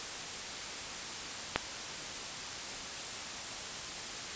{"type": "click", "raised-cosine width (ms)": 0.3, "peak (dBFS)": -10, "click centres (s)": 1.56, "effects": ["white hiss -40 dBFS RMS until 4.35 s", "resampled to 16000 Hz"]}